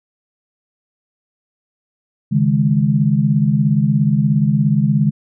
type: chord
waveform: sine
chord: C# suspended second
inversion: none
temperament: equal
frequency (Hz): 138.59 / 155.56 / 207.7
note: C#3 / D#3 / G#3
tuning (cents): 0 / 0 / 0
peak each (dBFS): -16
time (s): 2.31-5.11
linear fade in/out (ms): 20
effects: none